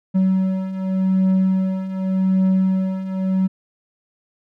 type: beating tone pair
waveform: triangle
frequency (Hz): 188.2 / 189.06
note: F#3 / F#3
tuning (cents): +30 / +38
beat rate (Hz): 0.86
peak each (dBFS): -20 / -15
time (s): 0.14-3.48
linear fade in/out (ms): 20
effects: none